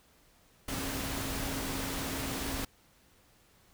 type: tone in noise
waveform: sine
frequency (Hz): 270.5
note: C#4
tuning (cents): -42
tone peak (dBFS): -40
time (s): 0.68-2.65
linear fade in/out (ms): 5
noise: pink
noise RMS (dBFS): -36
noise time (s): 0.68-2.65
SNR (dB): -7
effects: pink hiss -64 dBFS RMS until 3.73 s

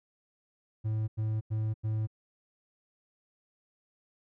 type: tone bursts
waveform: triangle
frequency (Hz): 109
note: A2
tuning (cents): -16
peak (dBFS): -26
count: 4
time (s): 0.84-2.073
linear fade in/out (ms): 20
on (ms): 240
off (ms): 91
effects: none

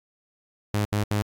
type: tone bursts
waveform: sawtooth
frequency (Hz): 103.9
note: G#2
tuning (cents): +1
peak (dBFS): -18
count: 3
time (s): 0.74-1.22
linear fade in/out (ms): 0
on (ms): 110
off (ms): 75
effects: AAC 48 kbps

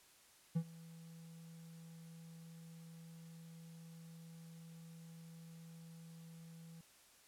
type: tone with ADSR envelope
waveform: triangle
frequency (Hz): 164.81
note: E3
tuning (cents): 0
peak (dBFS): -29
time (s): 0.55-6.81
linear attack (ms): 15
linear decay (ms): 67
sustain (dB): -22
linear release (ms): 3
effects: white hiss -66 dBFS RMS until 7.27 s + low-pass 12000 Hz 12 dB/octave

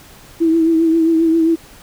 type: tone with vibrato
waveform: sine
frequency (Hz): 326.8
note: E4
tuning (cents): -15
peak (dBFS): -10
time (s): 0.4-1.56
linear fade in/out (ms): 20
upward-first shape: triangle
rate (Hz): 7.5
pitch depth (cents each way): 44
effects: pink hiss -42 dBFS RMS until 1.82 s

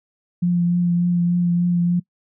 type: tone with vibrato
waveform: sine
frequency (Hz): 174.61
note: F3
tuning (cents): 0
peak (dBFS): -15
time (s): 0.42-2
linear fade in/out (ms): 10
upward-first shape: triangle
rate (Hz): 3.4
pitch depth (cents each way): 20
effects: noise-tail reverb RT60 0.1 s tail -23 dB re dry

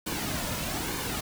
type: noise with flanger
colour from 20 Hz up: pink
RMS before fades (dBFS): -32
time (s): 0.06-1.21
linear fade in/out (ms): 10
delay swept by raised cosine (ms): 1.5 to 2.6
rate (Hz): 1.1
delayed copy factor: -0.55
effects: none

